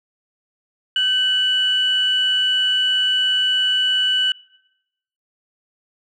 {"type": "tone pair together", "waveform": "sine", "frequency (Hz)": [1536, 2961], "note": ["G6", "F#7"], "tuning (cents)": [-36, 1], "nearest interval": "major seventh", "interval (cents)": 1137, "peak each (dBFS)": [-23, -15], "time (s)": [0.96, 4.32], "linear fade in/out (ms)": 2, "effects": ["noise-tail reverb RT60 0.9 s tail -24 dB re dry", "tanh soft clip ceiling -10 dBFS"]}